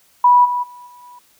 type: tone with level steps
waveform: sine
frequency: 980 Hz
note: B5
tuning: 14 cents flat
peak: -7 / -17 / -36 / -40 / -38 dBFS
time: 0.24-1.19 s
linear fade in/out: 5 ms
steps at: 0.44 / 0.62 / 0.86 / 1.02 s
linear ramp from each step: 20 ms
effects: white hiss -55 dBFS RMS until 1.39 s